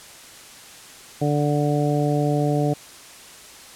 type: harmonic tone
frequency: 146.83 Hz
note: D3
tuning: in tune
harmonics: 1 / 2 / 3 / 4 / 5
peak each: -21 / -24 / -26 / -27 / -28 dBFS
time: 1.21-2.74 s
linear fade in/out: 10 ms
effects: white hiss -43 dBFS RMS until 3.75 s + low-pass 10000 Hz 12 dB/octave